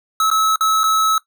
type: tone with dropouts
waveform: square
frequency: 1296 Hz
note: E6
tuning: 30 cents flat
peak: -14 dBFS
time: 0.2-1.18 s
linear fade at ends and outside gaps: 2 ms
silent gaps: 0.302-0.313 / 0.559-0.608 / 0.834-0.839 s
effects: noise-tail reverb RT60 0.1 s tail -18 dB re dry